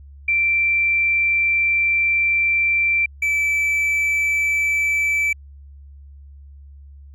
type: tone pair in turn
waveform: sine / triangle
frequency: 2349 / 2315 Hz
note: D7 / D7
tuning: 0 / -25 cents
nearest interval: unison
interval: 25 cents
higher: first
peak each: -15 dBFS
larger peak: neither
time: 0.28-3.06 / 3.22-5.33 s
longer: first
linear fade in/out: 5 ms
effects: added 70 Hz sine -39 dBFS peak until 7.14 s